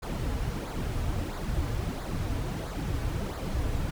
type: noise with flanger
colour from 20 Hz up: brown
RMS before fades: -31 dBFS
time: 0.02-3.91 s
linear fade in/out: 10 ms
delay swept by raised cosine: 0.34 to 5.64 ms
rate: 1.5 Hz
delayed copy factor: -0.6
effects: none